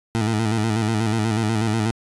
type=tone with vibrato; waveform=20% pulse; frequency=110 Hz; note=A2; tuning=in tune; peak=-14 dBFS; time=0.15-1.91 s; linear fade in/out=0 ms; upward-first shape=square; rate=8.2 Hz; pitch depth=59 cents each way; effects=resampled to 24000 Hz